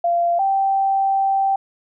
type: tone pair in turn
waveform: sine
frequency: 689 / 780.2 Hz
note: F5 / G5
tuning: -24 / -8 cents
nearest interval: major second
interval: 216 cents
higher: second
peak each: -15 dBFS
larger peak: neither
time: 0.04-0.39 / 0.39-1.56 s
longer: second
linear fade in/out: 5 ms
effects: none